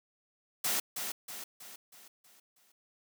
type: noise with echo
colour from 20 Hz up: white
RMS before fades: -31 dBFS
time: 0.64-0.8 s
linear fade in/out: 5 ms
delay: 320 ms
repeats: 6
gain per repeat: -6 dB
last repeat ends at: 2.72 s
effects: high-pass 150 Hz 12 dB/octave